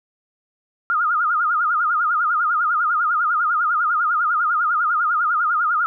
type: tone with vibrato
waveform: sine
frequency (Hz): 1318.5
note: E6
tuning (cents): 0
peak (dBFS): -16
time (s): 0.9-5.86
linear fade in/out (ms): 0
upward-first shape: sine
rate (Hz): 10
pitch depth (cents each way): 150
effects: none

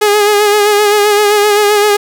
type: tone with vibrato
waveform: sawtooth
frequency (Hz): 415.3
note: G#4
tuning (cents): 0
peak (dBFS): -3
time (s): 0.01-1.97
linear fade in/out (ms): 10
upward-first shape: sine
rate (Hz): 7.7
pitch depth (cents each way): 37
effects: none

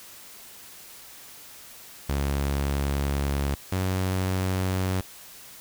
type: tone pair in turn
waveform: sawtooth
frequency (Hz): 70.1 / 93.57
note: C#2 / F#2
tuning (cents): +20 / +20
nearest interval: perfect fourth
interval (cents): 500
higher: second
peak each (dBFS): -20 / -20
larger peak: neither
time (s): 2.09-3.55 / 3.72-5.01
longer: first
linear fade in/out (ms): 5
effects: white hiss -46 dBFS RMS until 5.6 s

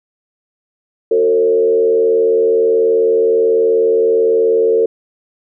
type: tone with frequency modulation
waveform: sine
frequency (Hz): 452.1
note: A4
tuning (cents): +47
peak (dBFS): -9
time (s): 1.11-4.86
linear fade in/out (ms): 5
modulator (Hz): 81.3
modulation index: 0.72
effects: none

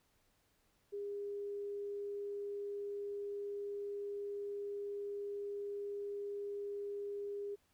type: tone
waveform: sine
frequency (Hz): 405.7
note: G#4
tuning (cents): -41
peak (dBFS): -39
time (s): 0.92-7.56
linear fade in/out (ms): 20
effects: pink hiss -75 dBFS RMS until 7.73 s

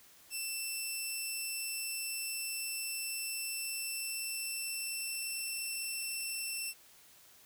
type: tone with pitch glide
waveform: 10% pulse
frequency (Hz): 2674 to 2689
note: E7 to E7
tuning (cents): +24 to +34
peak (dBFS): -28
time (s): 0.3-6.74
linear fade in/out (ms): 50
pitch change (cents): +10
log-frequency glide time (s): 3.39-5.47
effects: white hiss -60 dBFS RMS until 7.45 s

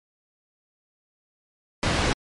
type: low-pass noise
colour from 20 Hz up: pink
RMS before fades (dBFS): -23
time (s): 1.83-2.13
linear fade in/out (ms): 0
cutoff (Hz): 4700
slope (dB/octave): 12
effects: MP3 48 kbps

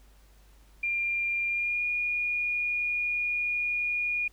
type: tone with pitch glide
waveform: sine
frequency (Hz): 2392 to 2437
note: D7 to D#7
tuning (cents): +31 to -37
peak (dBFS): -26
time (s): 0.83-4.28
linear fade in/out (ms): 5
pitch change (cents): +32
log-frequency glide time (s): 1.48-1.84
effects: added 50 Hz sine -54 dBFS peak until 4.32 s + pink hiss -63 dBFS RMS until 4.32 s

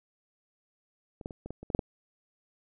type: clicks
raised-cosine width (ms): 2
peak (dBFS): -30 / -21 / -29 / -27 / -24 / -30 / -23 / -11 / -15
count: 9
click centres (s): 1.212 / 1.259 / 1.308 / 1.46 / 1.506 / 1.63 / 1.702 / 1.749 / 1.792
effects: none

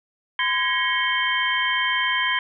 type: tone cluster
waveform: sine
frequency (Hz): 1024 / 1655 / 1898 / 2197 / 3133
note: C6 / G#6 / A#6 / C#7 / G7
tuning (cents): -38 / -6 / +31 / -16 / -2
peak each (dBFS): -26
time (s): 0.39-2.39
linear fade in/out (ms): 2
effects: none

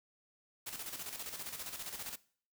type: noise with tremolo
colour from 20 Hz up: white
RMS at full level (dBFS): -42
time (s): 0.66-2.16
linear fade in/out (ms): 10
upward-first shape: square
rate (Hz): 15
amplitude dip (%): 55
effects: noise-tail reverb RT60 0.5 s tail -20 dB re dry

